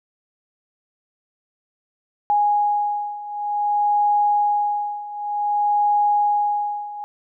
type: beating tone pair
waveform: sine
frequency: 827 / 827.54 Hz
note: G#5 / G#5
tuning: -8 / -6 cents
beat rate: 0.54 Hz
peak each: -22 / -19 dBFS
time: 2.3-7.04 s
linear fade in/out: 0 ms
effects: none